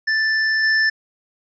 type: tone with level steps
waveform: square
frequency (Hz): 1762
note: A6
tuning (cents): +2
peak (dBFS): -17 / -15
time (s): 0.07-0.9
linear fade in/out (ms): 10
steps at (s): 0.63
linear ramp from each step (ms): 5
effects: resampled to 16000 Hz